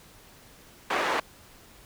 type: band-pass noise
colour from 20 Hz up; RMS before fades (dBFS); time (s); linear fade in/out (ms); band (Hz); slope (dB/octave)
white; -27; 0.9-1.2; 5; 420 to 1500; 12
effects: pink hiss -53 dBFS RMS until 1.85 s